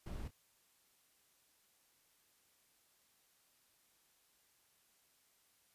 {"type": "noise with echo", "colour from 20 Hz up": "brown", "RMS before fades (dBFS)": -44, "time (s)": [0.06, 0.28], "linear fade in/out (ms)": 5, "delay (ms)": 29, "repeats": 1, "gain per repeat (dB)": -14, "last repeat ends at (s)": 0.309, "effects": ["white hiss -73 dBFS RMS until 5.74 s", "resampled to 32000 Hz"]}